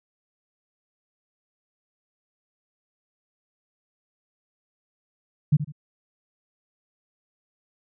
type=tone with echo; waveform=sine; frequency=149 Hz; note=D3; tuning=25 cents sharp; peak=-13 dBFS; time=5.52-5.57 s; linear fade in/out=10 ms; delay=76 ms; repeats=2; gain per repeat=-11 dB; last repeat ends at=5.722 s; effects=none